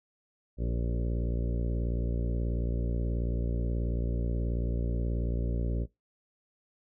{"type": "harmonic tone with a mistuned harmonic", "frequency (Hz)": 58.5, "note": "A#1", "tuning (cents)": 7, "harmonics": [1, 2, 3, 4, 5, 6, 7, 8, 9, 10], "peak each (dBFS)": [-29, -35, -39, -41, -43, -45, -46, -47, -48, -49], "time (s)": [0.57, 5.87], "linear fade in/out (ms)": 50, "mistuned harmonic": 7, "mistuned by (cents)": -16, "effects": ["noise-tail reverb RT60 0.2 s tail -22 dB re dry"]}